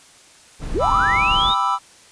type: noise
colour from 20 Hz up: brown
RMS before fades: -27 dBFS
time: 0.59-1.55 s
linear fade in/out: 50 ms
type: linear sweep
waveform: sine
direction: up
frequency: 247 to 3846 Hz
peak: -18 dBFS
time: 0.74-1.55 s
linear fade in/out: 20 ms
type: chord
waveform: triangle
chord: E minor seventh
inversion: first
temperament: just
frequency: 791.1 / 988.9 / 1186.7 / 1318.5 Hz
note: G5 / B5 / D6 / E6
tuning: +16 / +2 / +18 / 0 cents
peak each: -24 / -19 / -23 / -19 dBFS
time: 0.79-1.79 s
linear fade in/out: 50 ms
effects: white hiss -48 dBFS RMS until 2.11 s + resampled to 22050 Hz